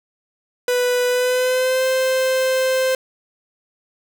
45% pulse tone with pitch glide, 494.3 to 520.4 Hz, B4 to C5, +1 to -9 cents, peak -16 dBFS, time 0.68-2.95 s, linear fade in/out 2 ms, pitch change +90 cents, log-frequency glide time 1.07-1.85 s, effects none

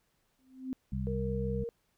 sine tone with exponential growth, 260.1 Hz, C4, 10 cents flat, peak -30 dBFS, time 0.39-0.73 s, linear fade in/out 0 ms, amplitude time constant 73 ms
harmonic tone, 65.41 Hz, C2, in tune, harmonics 1 / 2 / 3, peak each -36 / -36 / -36 dBFS, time 0.92-1.64 s, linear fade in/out 5 ms
sine tone, 466.2 Hz, A#4, in tune, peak -35 dBFS, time 1.07-1.69 s, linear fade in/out 0 ms
effects pink hiss -75 dBFS RMS until 1.97 s

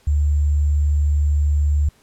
sine tone with sample-and-hold, 73.4 Hz, D2, in tune, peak -14 dBFS, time 0.07-1.89 s, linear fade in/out 5 ms, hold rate 7350 Hz, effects pink hiss -56 dBFS RMS until 2.02 s + low-pass 12000 Hz 12 dB/octave

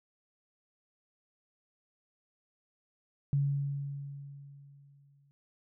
sine tone with exponential decay, 140.8 Hz, C#3, 27 cents sharp, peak -24 dBFS, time 3.33-5.31 s, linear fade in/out 0 ms, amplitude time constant 430 ms, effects none

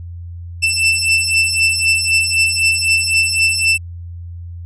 sawtooth beating tone pair, 2663 / 2666.9 Hz, E7 / E7, +17 / +20 cents, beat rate 3.9 Hz, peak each -12 dBFS, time 0.62-3.78 s, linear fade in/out 20 ms, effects added 86 Hz sine -27 dBFS peak until 4.65 s + resampled to 24000 Hz

